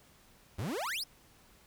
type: exponential sweep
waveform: 40% pulse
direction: up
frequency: 80 to 5588 Hz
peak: -33 dBFS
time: 0.58-1.04 s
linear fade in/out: 10 ms
effects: pink hiss -62 dBFS RMS until 1.66 s